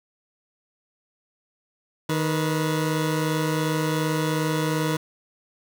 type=tone pair together; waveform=20% pulse; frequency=155.7 / 489.8 Hz; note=D#3 / B4; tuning=+2 / -14 cents; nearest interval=octave + minor sixth; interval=1984 cents; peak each=-18 / -24 dBFS; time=2.09-4.97 s; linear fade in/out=5 ms; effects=none